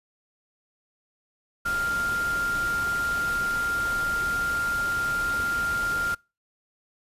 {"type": "tone in noise", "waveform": "sine", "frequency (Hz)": 1396.9, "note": "F6", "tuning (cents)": 0, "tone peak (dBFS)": -24, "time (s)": [1.65, 6.15], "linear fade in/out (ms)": 10, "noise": "pink", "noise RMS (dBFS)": -36, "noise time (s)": [1.65, 6.15], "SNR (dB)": 9, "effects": ["noise-tail reverb RT60 0.3 s tail -26 dB re dry", "resampled to 32000 Hz"]}